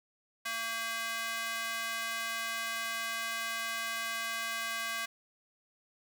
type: tone with high-pass filter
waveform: square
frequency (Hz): 227.7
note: A#3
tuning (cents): -40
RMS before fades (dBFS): -36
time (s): 0.45-5.06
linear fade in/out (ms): 10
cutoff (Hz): 1500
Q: 1.3
effects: none